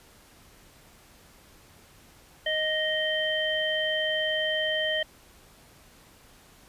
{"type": "harmonic tone", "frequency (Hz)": 622.3, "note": "D#5", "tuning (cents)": 0, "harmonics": [1, 3, 5], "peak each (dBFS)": [-29, -29, -29], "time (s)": [2.46, 5.03], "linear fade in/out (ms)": 5, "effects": ["pink hiss -55 dBFS RMS until 6.68 s", "resampled to 32000 Hz"]}